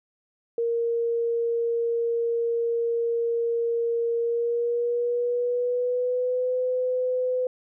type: tone with pitch glide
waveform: sine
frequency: 466.2 to 505.5 Hz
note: A#4 to B4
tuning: 0 to +40 cents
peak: -22 dBFS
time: 0.58-7.47 s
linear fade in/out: 2 ms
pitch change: +140 cents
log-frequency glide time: 4.18-6.56 s
effects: none